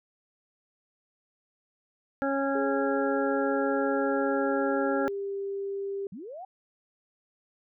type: harmonic tone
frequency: 274.8 Hz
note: C#4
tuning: 15 cents flat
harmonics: 1 / 2 / 3 / 5 / 6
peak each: -29 / -29 / -34 / -34 / -37 dBFS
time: 2.22-5.08 s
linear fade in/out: 0 ms
type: tone with pitch glide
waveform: sine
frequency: 414.9 to 395.7 Hz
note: G#4 to G4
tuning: -2 to +16 cents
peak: -30 dBFS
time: 2.55-6.07 s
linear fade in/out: 2 ms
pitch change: -82 cents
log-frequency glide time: 3.84-5.36 s
type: linear sweep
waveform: sine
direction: up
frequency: 160 to 786 Hz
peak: -38 dBFS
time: 6.12-6.45 s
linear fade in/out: 5 ms
effects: none